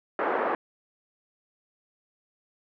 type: band-pass noise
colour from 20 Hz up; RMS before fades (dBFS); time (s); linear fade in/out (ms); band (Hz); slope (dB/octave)
pink; -27; 0.19-0.55; 2; 340 to 1600; 24
effects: none